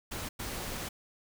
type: noise bursts at uneven times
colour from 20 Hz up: pink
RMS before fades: -38 dBFS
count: 2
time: 0.11-0.29 / 0.39-0.89 s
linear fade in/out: 10 ms
effects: none

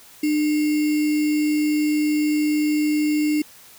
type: tone with sample-and-hold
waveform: sine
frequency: 301.1 Hz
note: D4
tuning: 43 cents sharp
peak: -17 dBFS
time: 0.23-3.42 s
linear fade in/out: 5 ms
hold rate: 2450 Hz
effects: white hiss -47 dBFS RMS until 3.78 s

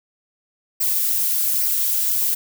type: noise with flanger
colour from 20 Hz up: violet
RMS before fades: -20 dBFS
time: 0.8-2.35 s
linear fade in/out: 10 ms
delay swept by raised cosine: 0.27 to 5.97 ms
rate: 1.2 Hz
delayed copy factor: -0.6
effects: none

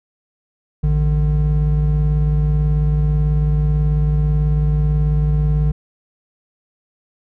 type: tone pair together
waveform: triangle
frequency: 56.09 / 150 Hz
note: A1 / D3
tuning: +34 / +37 cents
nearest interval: octave + perfect fourth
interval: 1703 cents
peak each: -14 dBFS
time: 0.83-5.72 s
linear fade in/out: 10 ms
effects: none

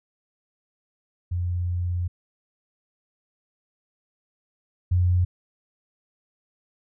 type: tone pair in turn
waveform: sine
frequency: 88.3 / 89.48 Hz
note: F2 / F2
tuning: +20 / +43 cents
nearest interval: unison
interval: 23 cents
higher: second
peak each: -23 / -17 dBFS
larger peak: second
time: 1.31-2.08 / 4.91-5.25 s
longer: first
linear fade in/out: 10 ms
effects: none

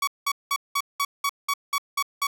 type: tone bursts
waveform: sawtooth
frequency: 1127 Hz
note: C#6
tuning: 28 cents sharp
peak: -18 dBFS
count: 10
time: 0.02-2.27 s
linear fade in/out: 5 ms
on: 54 ms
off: 190 ms
effects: none

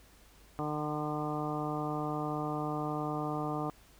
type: harmonic tone with a mistuned harmonic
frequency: 150.7 Hz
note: D3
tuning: 45 cents sharp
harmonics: 1 / 2 / 3 / 4 / 5 / 6 / 7 / 8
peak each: -38 / -37 / -41 / -43 / -39 / -46 / -43 / -42 dBFS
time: 0.59-3.7 s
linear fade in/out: 0 ms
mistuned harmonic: 7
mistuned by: -28 cents
effects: added 50 Hz sine -61 dBFS peak until 3.99 s + pink hiss -61 dBFS RMS until 3.99 s

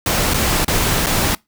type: noise with dropouts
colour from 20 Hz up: pink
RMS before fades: -17 dBFS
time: 0.06-1.35 s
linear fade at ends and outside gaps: 2 ms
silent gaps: 0.337-0.342 / 0.647-0.68 / 1.062-1.067 s
effects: noise-tail reverb RT60 0.2 s tail -24 dB re dry

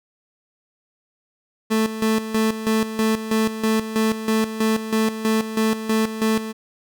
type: tone with tremolo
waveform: 30% pulse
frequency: 220 Hz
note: A3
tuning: in tune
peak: -14 dBFS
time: 1.7-6.53 s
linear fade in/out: 20 ms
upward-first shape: square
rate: 3.1 Hz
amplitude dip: 70%
effects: none

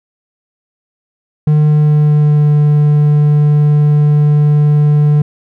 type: tone with pitch glide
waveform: triangle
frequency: 151.1 to 148.25 Hz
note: D3 to D3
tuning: +50 to +17 cents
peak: -4 dBFS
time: 1.47-5.22 s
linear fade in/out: 5 ms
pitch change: -33 cents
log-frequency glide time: 1.57-2.51 s
effects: none

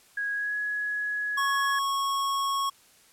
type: tone with pitch glide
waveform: sine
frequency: 1650 to 1680.8 Hz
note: G#6 to G#6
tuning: -12 to +20 cents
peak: -27 dBFS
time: 0.17-1.79 s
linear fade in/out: 5 ms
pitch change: +32 cents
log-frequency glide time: 0.32-0.56 s
type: tone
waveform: square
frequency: 1101 Hz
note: C#6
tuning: 12 cents flat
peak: -26 dBFS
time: 1.37-2.7 s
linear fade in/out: 10 ms
effects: white hiss -58 dBFS RMS until 3.12 s + low-pass 12000 Hz 12 dB/octave

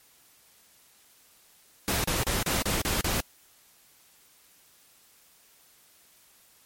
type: noise bursts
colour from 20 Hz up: pink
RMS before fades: -27 dBFS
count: 7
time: 1.88-3.204 s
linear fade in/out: 0 ms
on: 160 ms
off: 34 ms
effects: white hiss -59 dBFS RMS until 6.65 s + MP3 64 kbps

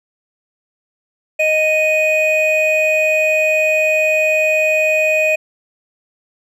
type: tone pair together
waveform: triangle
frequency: 622.2 / 2489 Hz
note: D#5 / D#7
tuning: 0 / 0 cents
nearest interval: 2 octaves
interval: 2400 cents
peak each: -13 dBFS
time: 1.39-5.36 s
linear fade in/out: 10 ms
effects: none

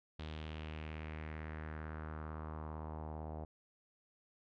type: tone with low-pass filter sweep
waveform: sawtooth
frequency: 77.8 Hz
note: D#2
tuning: in tune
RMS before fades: -45 dBFS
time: 0.19-3.45 s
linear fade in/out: 5 ms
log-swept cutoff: 3600 to 720 Hz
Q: 2.8
effects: none

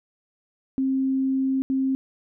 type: tone bursts at uneven times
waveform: sine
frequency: 265.9 Hz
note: C4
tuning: 28 cents sharp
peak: -20 dBFS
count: 2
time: 0.78-1.62 / 1.7-1.95 s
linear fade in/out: 0 ms
effects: none

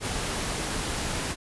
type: noise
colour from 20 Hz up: pink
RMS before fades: -30 dBFS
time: 0-1.36 s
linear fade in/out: 50 ms
effects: resampled to 24000 Hz

